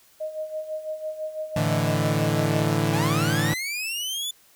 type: tone with tremolo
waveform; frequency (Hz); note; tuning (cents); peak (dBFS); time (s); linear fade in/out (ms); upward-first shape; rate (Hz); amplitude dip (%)
sine; 622.3; D#5; 0; -26; 0.2-2.71; 10; sine; 6; 70
type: chord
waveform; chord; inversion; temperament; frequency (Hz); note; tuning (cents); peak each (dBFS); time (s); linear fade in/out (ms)
sawtooth; A suspended fourth; none; equal; 110 / 146.83 / 164.81; A2 / D3 / E3; 0 / 0 / 0; -22 / -21 / -22; 1.56-3.54; 5
type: linear sweep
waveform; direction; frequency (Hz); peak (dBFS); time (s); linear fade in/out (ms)
sawtooth; up; 784 to 3511; -24; 2.93-4.31; 5
effects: white hiss -57 dBFS RMS until 4.55 s